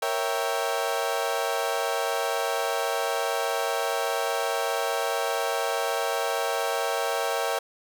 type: chord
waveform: 30% pulse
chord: A# diminished seventh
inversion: none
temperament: equal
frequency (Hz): 466.2 / 554.4 / 659.3 / 784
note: A#4 / C#5 / E5 / G5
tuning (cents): 0 / 0 / 0 / 0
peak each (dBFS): -28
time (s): 0.02-7.59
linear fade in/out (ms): 5
effects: none